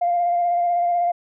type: tone with vibrato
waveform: sine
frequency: 698.5 Hz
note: F5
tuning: in tune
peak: -16 dBFS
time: 0.01-1.12 s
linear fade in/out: 10 ms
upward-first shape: square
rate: 16 Hz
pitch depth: 17 cents each way
effects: tanh soft clip ceiling -12 dBFS